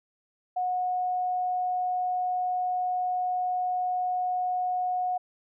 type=tone; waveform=sine; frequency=729 Hz; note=F#5; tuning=26 cents flat; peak=-25 dBFS; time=0.56-5.18 s; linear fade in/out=10 ms; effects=none